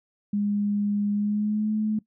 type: tone with pitch glide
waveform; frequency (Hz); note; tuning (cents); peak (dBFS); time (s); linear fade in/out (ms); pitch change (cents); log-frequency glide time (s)
sine; 205 to 214.8; G#3 to A3; -22 to -41; -22; 0.33-1.99; 5; +81; 1.12-1.72
effects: noise-tail reverb RT60 0.1 s tail -19 dB re dry